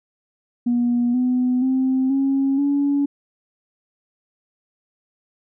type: tone with pitch steps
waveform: sine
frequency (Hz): 241 / 250.9 / 261.3 / 272.1 / 283.3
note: B3 / B3 / C4 / C#4 / C#4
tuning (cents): -42 / +28 / -2 / -32 / +38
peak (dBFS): -15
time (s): 0.66-3.06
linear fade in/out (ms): 10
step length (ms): 480
effects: tanh soft clip ceiling -12 dBFS